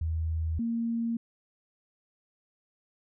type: tone pair in turn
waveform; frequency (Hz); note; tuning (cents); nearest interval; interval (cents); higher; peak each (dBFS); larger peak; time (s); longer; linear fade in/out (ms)
sine; 80.6 / 231.2; E2 / A#3; -38 / -14; octave + tritone; 1824; second; -27; neither; 0.01-0.59 / 0.59-1.17; neither; 5
effects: none